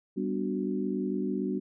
sine chord, G major seventh, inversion none, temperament equal, 196 / 246.9 / 293.7 / 370 Hz, G3 / B3 / D4 / F#4, 0 / 0 / 0 / 0 cents, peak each -32 / -34 / -34 / -34 dBFS, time 0.16-1.6 s, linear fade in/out 20 ms, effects none

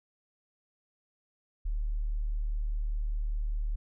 sine tone, 37.5 Hz, D1, 37 cents sharp, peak -28 dBFS, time 1.65-3.76 s, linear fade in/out 10 ms, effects none

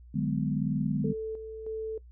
sine chord, G# half-diminished seventh, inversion second, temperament just, 149.51 / 186.89 / 207.7 / 249.2 Hz, D3 / F#3 / G#3 / B3, +31 / +18 / 0 / +16 cents, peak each -30 / -33 / -31 / -33 dBFS, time 0.14-1.13 s, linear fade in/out 10 ms
sine tone with tremolo, 440 Hz, A4, in tune, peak -31 dBFS, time 1.04-1.98 s, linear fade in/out 5 ms, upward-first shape square, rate 1.6 Hz, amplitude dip 50%
effects noise-tail reverb RT60 0.1 s tail -21 dB re dry + added 60 Hz sine -48 dBFS peak until 2.11 s

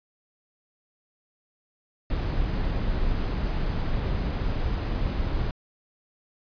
brown noise, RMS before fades -26 dBFS, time 2.1-5.51 s, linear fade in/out 2 ms, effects resampled to 11025 Hz

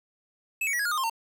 square tone with pitch steps, 2605 / 2242 / 1929.1 / 1660.1 / 1428.6 / 1229.4 / 1058 / 910.4 Hz, E7 / C#7 / B6 / G#6 / F6 / D#6 / C6 / A#5, -21 / +19 / -41 / -1 / +39 / -21 / +19 / -41 cents, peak -26 dBFS, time 0.61-1.098 s, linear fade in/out 5 ms, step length 61 ms, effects 9-bit

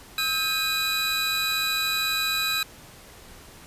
45% pulse tone cluster, 1285 / 1594 / 2482 / 3948 Hz, E6 / G6 / D#7 / B7, -45 / +28 / -5 / -1 cents, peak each -32 / -32 / -29 / -26 dBFS, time 0.18-2.63 s, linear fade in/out 2 ms, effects pink hiss -47 dBFS RMS until 3.66 s + resampled to 32000 Hz

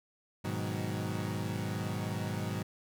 30% pulse chord, G# minor seventh, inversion none, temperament equal, 103.83 / 123.47 / 155.56 / 185 Hz, G#2 / B2 / D#3 / F#3, 0 / 0 / 0 / 0 cents, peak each -34 / -38 / -37 / -37 dBFS, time 0.44-2.63 s, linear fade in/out 10 ms, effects none

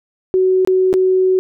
sine tone with dropouts, 373.6 Hz, F#4, 17 cents sharp, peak -10 dBFS, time 0.34-1.39 s, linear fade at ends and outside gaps 0 ms, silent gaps 0.649-0.674 / 0.929-0.939 s, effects none

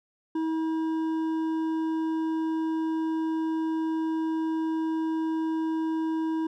sine tone with hard clipping, 320.7 Hz, E4, 48 cents flat, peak -27 dBFS, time 0.35-6.47 s, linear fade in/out 5 ms, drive 7 dB, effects none

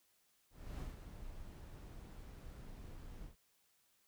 brown noise with ADSR envelope, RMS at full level -43 dBFS, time 0.5-3.36 s, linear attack 300 ms, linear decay 160 ms, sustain -8 dB, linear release 120 ms, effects white hiss -75 dBFS RMS until 4.07 s

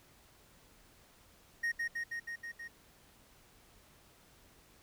triangle tone with echo, 1864.7 Hz, A#6, in tune, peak -29 dBFS, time 1.63-1.72 s, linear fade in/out 10 ms, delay 160 ms, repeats 6, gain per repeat -2 dB, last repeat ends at 2.68 s, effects pink hiss -63 dBFS RMS until 4.82 s

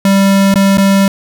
square tone with dropouts, 196 Hz, G3, in tune, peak -7 dBFS, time 0.05-1.08 s, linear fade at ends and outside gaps 2 ms, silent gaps 0.541-0.557 / 0.773-0.781 s, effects none

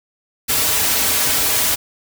white noise with comb filter, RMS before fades -17 dBFS, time 0.48-1.76 s, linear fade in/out 20 ms, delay 5.6 ms, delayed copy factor -0.75, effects none

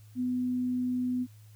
sine tone, 250 Hz, B3, 21 cents sharp, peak -27 dBFS, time 0.15-1.27 s, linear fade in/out 50 ms, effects added 106 Hz sine -50 dBFS peak until 1.55 s + white hiss -64 dBFS RMS until 1.55 s

